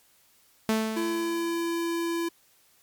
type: tone with exponential decay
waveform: sawtooth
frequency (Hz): 220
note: A3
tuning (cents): 0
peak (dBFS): -17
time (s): 0.69-1.8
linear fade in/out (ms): 0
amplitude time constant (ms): 240
type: tone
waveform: square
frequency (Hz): 336.9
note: E4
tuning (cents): +38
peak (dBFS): -27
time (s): 0.96-2.29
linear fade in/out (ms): 10
effects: white hiss -62 dBFS RMS until 2.82 s + MP3 96 kbps